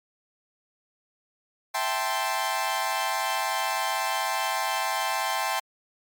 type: chord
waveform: sawtooth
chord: A minor seventh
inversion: second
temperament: equal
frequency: 659.3 / 784 / 880 / 1046.5 Hz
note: E5 / G5 / A5 / C6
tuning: 0 / 0 / 0 / 0 cents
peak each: -30 / -26 / -27 / -26 dBFS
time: 1.74-5.6 s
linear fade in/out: 10 ms
effects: MP3 96 kbps